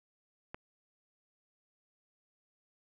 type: click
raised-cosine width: 0.5 ms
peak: -26 dBFS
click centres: 0.545 s
effects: none